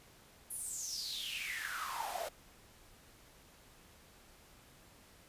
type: noise with high-pass filter sweep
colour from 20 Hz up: pink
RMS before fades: -41 dBFS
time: 0.5-2.29 s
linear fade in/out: 10 ms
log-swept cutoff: 11000 to 570 Hz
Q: 8.6
effects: pink hiss -61 dBFS RMS until 5.28 s + resampled to 32000 Hz